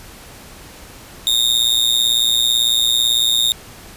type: tone with amplitude modulation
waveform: 40% pulse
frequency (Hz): 3682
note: A#7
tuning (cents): -22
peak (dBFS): -8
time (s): 1.27-3.52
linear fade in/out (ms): 0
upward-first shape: sine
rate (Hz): 118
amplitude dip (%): 95
effects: pink hiss -39 dBFS RMS until 3.96 s + resampled to 32000 Hz